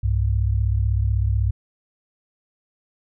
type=tone pair together; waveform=sine; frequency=64.86 / 100.9 Hz; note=C2 / G#2; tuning=-15 / -49 cents; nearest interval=minor sixth; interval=766 cents; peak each=-20 / -20 dBFS; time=0.03-1.51 s; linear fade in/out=10 ms; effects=none